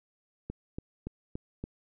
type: click train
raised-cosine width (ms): 3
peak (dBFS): -23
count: 5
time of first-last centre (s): 0.5-1.64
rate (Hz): 3.51
effects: none